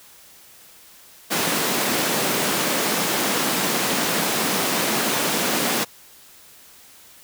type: high-pass noise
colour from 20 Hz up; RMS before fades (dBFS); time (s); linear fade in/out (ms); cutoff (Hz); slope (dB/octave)
pink; -22; 1.3-5.85; 20; 180; 24
effects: white hiss -48 dBFS RMS until 7.23 s